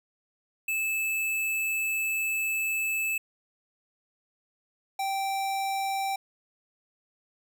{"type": "tone pair in turn", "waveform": "square", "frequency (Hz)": [2618, 780.4], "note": ["E7", "G5"], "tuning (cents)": [-13, -8], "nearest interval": "octave + major sixth", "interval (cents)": 2095, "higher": "first", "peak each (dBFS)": [-27, -28], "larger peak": "first", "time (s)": [[0.68, 3.18], [4.99, 6.16]], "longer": "first", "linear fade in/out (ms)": 5, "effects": []}